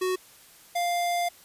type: tone pair in turn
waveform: square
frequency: 370 / 698.5 Hz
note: F#4 / F5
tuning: 0 / 0 cents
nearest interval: major seventh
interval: 1100 cents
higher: second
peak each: -25 dBFS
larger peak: neither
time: 0.01-0.16 / 0.75-1.29 s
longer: second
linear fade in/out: 10 ms
effects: white hiss -53 dBFS RMS until 1.44 s + resampled to 32000 Hz